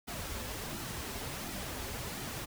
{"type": "noise with flanger", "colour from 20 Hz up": "pink", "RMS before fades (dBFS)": -40, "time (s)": [0.07, 2.46], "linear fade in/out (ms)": 20, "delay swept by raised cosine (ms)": [1.8, 6.5], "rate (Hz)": 1.4, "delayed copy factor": -0.55, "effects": []}